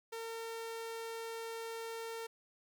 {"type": "tone", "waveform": "sawtooth", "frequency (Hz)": 455.3, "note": "A#4", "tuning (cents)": -41, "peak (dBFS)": -37, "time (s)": [0.12, 2.27], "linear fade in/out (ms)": 10, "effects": []}